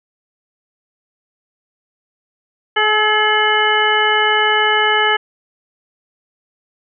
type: harmonic tone with a mistuned harmonic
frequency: 426.4 Hz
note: G#4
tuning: 46 cents sharp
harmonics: 1 / 2 / 3 / 4 / 5 / 7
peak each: -20 / -18 / -20 / -17 / -20 / -19 dBFS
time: 2.76-5.17 s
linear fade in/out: 10 ms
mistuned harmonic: 3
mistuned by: +24 cents
effects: none